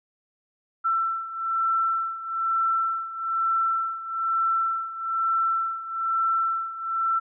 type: beating tone pair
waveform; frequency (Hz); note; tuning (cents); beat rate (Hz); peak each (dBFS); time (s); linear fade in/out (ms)
sine; 1339 / 1340.1; E6 / E6; +27 / +28; 1.1; -24 / -28; 0.84-7.2; 20
effects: none